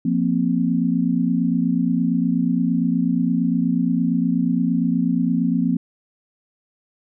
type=chord; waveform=sine; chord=F suspended fourth; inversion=none; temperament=equal; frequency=174.61 / 233.1 / 261.6 Hz; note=F3 / Bb3 / C4; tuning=0 / 0 / 0 cents; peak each=-21 dBFS; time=0.05-5.77 s; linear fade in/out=5 ms; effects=none